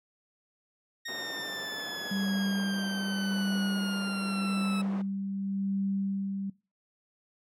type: exponential sweep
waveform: 20% pulse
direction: down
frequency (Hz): 1862 to 1300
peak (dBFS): -30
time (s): 1.05-4.82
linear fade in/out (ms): 10
type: band-pass noise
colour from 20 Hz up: white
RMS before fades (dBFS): -44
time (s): 1.08-5.02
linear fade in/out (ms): 5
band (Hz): 220 to 820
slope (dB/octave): 12
type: tone with tremolo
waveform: sine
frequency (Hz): 196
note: G3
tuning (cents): 0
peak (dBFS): -27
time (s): 2.11-6.5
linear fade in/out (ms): 5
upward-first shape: sine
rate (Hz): 0.87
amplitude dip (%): 40
effects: noise-tail reverb RT60 0.3 s tail -22 dB re dry + low-pass 11000 Hz 12 dB/octave